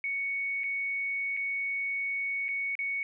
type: tone with dropouts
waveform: sine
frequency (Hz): 2225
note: C#7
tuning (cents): +6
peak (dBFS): -29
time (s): 0.04-3.03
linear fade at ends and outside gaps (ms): 1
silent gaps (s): 0.635-0.64 / 1.367-1.372 / 2.483-2.488 / 2.753-2.79
effects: none